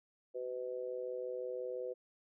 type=harmonic tone; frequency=125.8 Hz; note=B2; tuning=32 cents sharp; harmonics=3 / 4 / 5; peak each=-44 / -39 / -50 dBFS; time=0.34-1.94 s; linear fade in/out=20 ms; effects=none